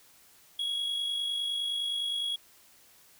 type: tone with amplitude modulation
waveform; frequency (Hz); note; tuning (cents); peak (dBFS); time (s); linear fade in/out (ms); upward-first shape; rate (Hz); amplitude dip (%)
triangle; 3325; G#7; +1; -26; 0.59-2.36; 5; sine; 49.8; 40
effects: white hiss -59 dBFS RMS until 3.19 s